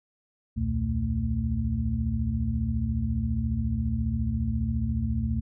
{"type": "tone cluster", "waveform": "sine", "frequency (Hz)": [66.9, 81.4, 119.9, 223.3], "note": ["C2", "E2", "A#2", "A3"], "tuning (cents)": [39, -21, 49, 26], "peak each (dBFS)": -30, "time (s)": [0.56, 5.41], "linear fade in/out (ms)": 20, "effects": []}